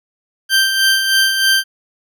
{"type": "tone with tremolo", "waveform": "20% pulse", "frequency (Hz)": 1568, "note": "G6", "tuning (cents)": 0, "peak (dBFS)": -5, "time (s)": [0.49, 1.64], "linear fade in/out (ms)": 50, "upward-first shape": "sine", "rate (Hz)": 3.2, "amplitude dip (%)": 50, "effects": []}